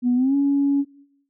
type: tone with pitch glide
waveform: sine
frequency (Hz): 245.7 to 280.6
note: B3 to C#4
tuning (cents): -9 to +21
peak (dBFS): -15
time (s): 0.02-0.85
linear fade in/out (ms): 50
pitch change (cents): +230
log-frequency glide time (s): 0.15-0.35
effects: noise-tail reverb RT60 0.7 s tail -19 dB re dry + tanh soft clip ceiling -11 dBFS